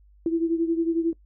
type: beating tone pair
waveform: sine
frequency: 329.6 / 340.6 Hz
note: E4 / F4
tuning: 0 / -43 cents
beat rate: 11 Hz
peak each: -22 / -27 dBFS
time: 0.26-1.13 s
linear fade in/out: 2 ms
effects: noise-tail reverb RT60 0.1 s tail -22 dB re dry + added 50 Hz sine -52 dBFS peak until 1.25 s